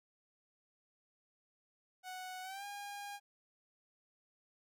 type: tone with pitch glide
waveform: sawtooth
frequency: 740 to 811.7 Hz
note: F#5 to G#5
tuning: 0 to -40 cents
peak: -40 dBFS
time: 2.03-3.2 s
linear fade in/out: 50 ms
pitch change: +160 cents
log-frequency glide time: 2.42-2.65 s
effects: none